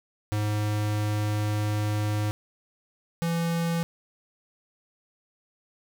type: tone pair in turn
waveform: square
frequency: 105.3 / 167.93 Hz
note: G#2 / E3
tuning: +24 / +32 cents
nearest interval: minor sixth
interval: 808 cents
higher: second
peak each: -25 dBFS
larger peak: neither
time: 0.32-2.31 / 3.22-3.83 s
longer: first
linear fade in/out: 0 ms
effects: none